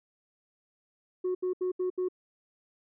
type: tone bursts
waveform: sine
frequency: 366.3 Hz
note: F#4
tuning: 17 cents flat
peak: -25 dBFS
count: 5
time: 1.24-2.086 s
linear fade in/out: 10 ms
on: 110 ms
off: 74 ms
effects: tanh soft clip ceiling -25 dBFS